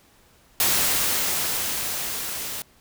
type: noise with level ramp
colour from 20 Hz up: white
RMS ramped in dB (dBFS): -20 to -32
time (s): 0.6-2.62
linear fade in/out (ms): 0
effects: pink hiss -57 dBFS RMS until 2.8 s